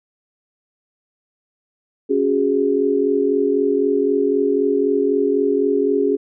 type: chord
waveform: sine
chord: C# suspended fourth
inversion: none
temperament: equal with one note detuned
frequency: 277.2 / 370 / 413.9 Hz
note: C#4 / F#4 / G#4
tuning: 0 / 0 / -6 cents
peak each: -20 / -21 / -17 dBFS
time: 2.09-6.17 s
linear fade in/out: 20 ms
effects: none